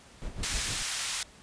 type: noise with tremolo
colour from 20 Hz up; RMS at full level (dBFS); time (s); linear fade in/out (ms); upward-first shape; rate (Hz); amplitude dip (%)
brown; -35; 0.22-0.83; 0; sine; 6.6; 70
type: band-pass noise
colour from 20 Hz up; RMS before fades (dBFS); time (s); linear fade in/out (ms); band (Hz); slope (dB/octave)
white; -33; 0.43-1.23; 2; 1200 to 8400; 12
effects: pink hiss -54 dBFS RMS until 1.42 s + resampled to 22050 Hz